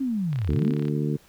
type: linear two-way sweep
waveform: sine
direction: down then up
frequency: 277.2 to 68.2 to 277.2 Hz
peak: -23 dBFS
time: 0-0.73 s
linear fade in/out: 10 ms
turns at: 0.52 s
type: click train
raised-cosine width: 0.3 ms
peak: -25 dBFS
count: 20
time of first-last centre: 0.33-0.882 s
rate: 34.4 Hz
type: harmonic tone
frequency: 74.1 Hz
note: D2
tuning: 16 cents sharp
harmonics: 2 / 3 / 4 / 5 / 6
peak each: -25 / -29 / -31 / -33 / -35 dBFS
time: 0.48-1.17 s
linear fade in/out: 10 ms
effects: pink hiss -56 dBFS RMS until 1.28 s